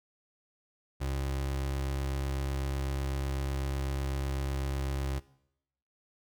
30% pulse tone, 68 Hz, C#2, 33 cents flat, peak -28 dBFS, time 1-5.2 s, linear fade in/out 20 ms, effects noise-tail reverb RT60 0.8 s tail -20 dB re dry

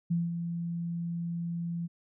sine tone with ADSR envelope, 170 Hz, F3, 46 cents flat, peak -24 dBFS, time 0.1-1.88 s, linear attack 14 ms, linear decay 190 ms, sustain -7 dB, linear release 28 ms, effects none

